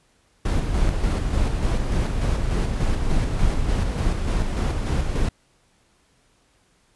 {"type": "noise with tremolo", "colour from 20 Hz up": "brown", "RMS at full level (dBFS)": -20, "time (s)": [0.45, 5.29], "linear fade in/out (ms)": 5, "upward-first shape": "square", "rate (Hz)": 3.4, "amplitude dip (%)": 35, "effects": ["pink hiss -62 dBFS RMS until 6.95 s", "resampled to 24000 Hz"]}